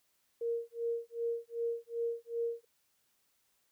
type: tone with tremolo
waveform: sine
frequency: 466.2 Hz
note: A#4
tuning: in tune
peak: -30 dBFS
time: 0.41-2.65 s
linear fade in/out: 5 ms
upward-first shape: sine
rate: 2.6 Hz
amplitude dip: 100%
effects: white hiss -75 dBFS RMS until 3.71 s